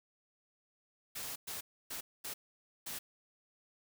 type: noise bursts at uneven times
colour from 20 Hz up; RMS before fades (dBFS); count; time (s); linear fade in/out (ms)
white; -42; 5; 1.15-1.36 / 1.47-1.61 / 1.9-2.01 / 2.24-2.34 / 2.86-2.99; 10
effects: none